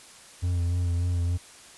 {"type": "tone with vibrato", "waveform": "triangle", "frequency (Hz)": 87.5, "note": "F2", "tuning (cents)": 4, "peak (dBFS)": -21, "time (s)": [0.42, 1.38], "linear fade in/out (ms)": 20, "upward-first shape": "sine", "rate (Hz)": 3.4, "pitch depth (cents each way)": 30, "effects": ["white hiss -49 dBFS RMS until 1.77 s", "resampled to 24000 Hz"]}